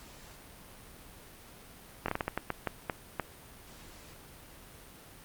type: slowing click train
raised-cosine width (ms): 0.5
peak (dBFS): -15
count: 11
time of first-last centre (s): 2.06-3.197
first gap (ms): 23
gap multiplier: 1.33
effects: pink hiss -52 dBFS RMS until 5.24 s + Opus 48 kbps